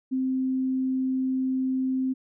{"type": "tone", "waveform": "sine", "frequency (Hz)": 260.8, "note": "C4", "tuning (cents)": -5, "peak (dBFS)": -23, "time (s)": [0.11, 2.14], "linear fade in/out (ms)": 20, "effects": []}